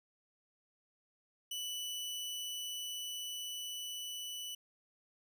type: tone with level ramp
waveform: sawtooth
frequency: 2972 Hz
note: F#7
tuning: 7 cents sharp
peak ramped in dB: -35 to -38 dBFS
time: 1.51-4.55 s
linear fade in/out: 5 ms
effects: none